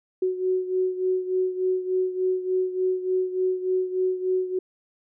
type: beating tone pair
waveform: sine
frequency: 370 / 373.4 Hz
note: F#4 / F#4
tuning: 0 / +16 cents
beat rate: 3.4 Hz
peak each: -23 / -28 dBFS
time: 0.22-4.59 s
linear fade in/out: 5 ms
effects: none